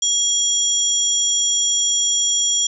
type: tone cluster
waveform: sine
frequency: 3304 / 5750 / 7170 Hz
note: G#7 / F8 / A8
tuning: -10 / +50 / +32 cents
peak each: -20 dBFS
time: 0.02-2.67 s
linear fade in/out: 5 ms
effects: none